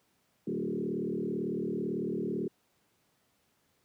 sine tone with frequency modulation, 293.7 Hz, D4, in tune, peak -30 dBFS, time 0.47-2.48 s, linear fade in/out 5 ms, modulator 38 Hz, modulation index 3.3, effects pink hiss -72 dBFS RMS until 3.84 s + high-pass 100 Hz 12 dB/octave

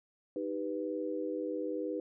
sine chord, Eb augmented, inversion none, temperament equal, 311.1 / 392 / 493.9 Hz, Eb4 / G4 / B4, 0 / 0 / 0 cents, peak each -37 / -39 / -37 dBFS, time 0.36-2 s, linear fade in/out 2 ms, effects none

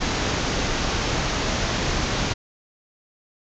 pink low-pass noise, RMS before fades -24 dBFS, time 0-2.34 s, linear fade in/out 20 ms, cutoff 6900 Hz, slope 96 dB/octave, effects none

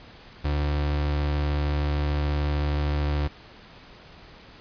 35% pulse tone, 73.42 Hz, D2, in tune, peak -21 dBFS, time 0.44-3.28 s, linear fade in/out 10 ms, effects pink hiss -48 dBFS RMS until 4.6 s + resampled to 11025 Hz

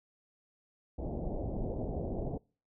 pink low-pass noise, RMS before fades -36 dBFS, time 0.98-2.38 s, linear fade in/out 10 ms, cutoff 730 Hz, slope 48 dB/octave, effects noise-tail reverb RT60 0.4 s tail -26 dB re dry

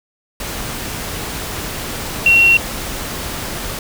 sine tone in noise, 2734 Hz, F7, 37 cents flat, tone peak -7 dBFS, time 2.26-2.57 s, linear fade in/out 2 ms, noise pink, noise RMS -25 dBFS, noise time 0.4-3.79 s, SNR +15 dB, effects none

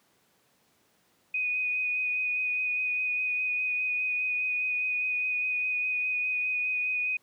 sine tone with vibrato, 2489 Hz, D#7, in tune, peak -26 dBFS, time 1.34-7.17 s, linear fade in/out 5 ms, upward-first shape sine, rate 4.9 Hz, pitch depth 16 cents each way, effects pink hiss -67 dBFS RMS until 7.22 s + high-pass 150 Hz 12 dB/octave

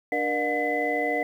sine tone cluster, 296 / 472.8 / 606 / 719 / 2016 Hz, D4 / A#4 / D#5 / F#5 / B6, +14 / +24 / -46 / -50 / +35 cents, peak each -31 / -29 / -31 / -28 / -28 dBFS, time 0.12-1.23 s, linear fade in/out 2 ms, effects tanh soft clip ceiling -12 dBFS + 9-bit

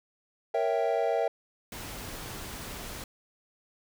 triangle chord, A# diminished seventh, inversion none, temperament equal, 466.2 / 554.4 / 659.3 / 784 Hz, A#4 / C#5 / E5 / G5, 0 / 0 / 0 / 0 cents, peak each -28 / -30 / -27 / -30 dBFS, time 0.54-1.28 s, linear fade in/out 5 ms
pink noise, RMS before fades -40 dBFS, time 1.72-3.04 s, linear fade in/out 2 ms
effects none

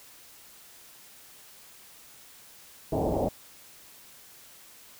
white low-pass noise, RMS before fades -27 dBFS, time 2.92-3.29 s, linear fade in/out 10 ms, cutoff 770 Hz, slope 48 dB/octave, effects white hiss -52 dBFS RMS until 4.99 s

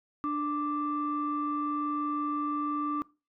sine tone pair together, 295.7 / 1174.7 Hz, D4 / D6, +12 / 0 cents, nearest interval 2 octaves, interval 2388 cents, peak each -30 / -30 dBFS, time 0.24-3.02 s, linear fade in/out 0 ms, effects noise-tail reverb RT60 0.3 s tail -22 dB re dry + tanh soft clip ceiling -22 dBFS

